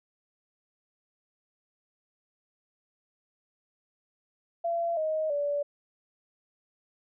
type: tone with pitch steps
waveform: sine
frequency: 679 / 626.3 / 577.6 Hz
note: F5 / D#5 / D5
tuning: -49 / +11 / -29 cents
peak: -26 dBFS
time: 4.64-5.63 s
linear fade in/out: 10 ms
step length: 330 ms
effects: none